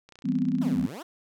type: click train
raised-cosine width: 0.2 ms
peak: -32 dBFS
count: 20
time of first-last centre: 0.09-0.717 s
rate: 30.3 Hz
type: chord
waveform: sine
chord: C major seventh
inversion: first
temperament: just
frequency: 163.52 / 196.22 / 245.3 / 261.6 Hz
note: E3 / G3 / B3 / C4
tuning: -14 / +2 / -12 / 0 cents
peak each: -31 / -30 / -27 / -27 dBFS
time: 0.24-0.87 s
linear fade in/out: 20 ms
type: exponential two-way sweep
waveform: 15% pulse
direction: down then up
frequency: 378.6 to 61.74 to 378.6 Hz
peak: -31 dBFS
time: 0.61-1.03 s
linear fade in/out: 10 ms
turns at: 0.81 s
effects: none